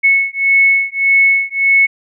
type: beating tone pair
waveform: sine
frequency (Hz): 2200 / 2201.7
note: C#7 / C#7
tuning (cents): -14 / -12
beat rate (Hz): 1.7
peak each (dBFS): -12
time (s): 0.03-1.87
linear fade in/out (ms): 20
effects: none